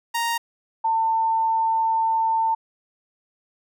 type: tone pair in turn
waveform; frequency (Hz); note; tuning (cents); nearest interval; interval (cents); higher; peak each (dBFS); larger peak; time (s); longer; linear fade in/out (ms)
sawtooth / sine; 932.3 / 897.2; A#5 / A5; 0 / +34; minor second; 66; first; -18; neither; 0.14-0.38 / 0.84-2.55; second; 10
effects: none